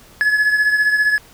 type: beating tone pair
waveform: triangle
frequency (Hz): 1700 / 1715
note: G#6 / A6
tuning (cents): +40 / -45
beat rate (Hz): 15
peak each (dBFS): -12 / -19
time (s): 0.21-1.18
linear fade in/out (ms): 0
effects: pink hiss -46 dBFS RMS until 1.33 s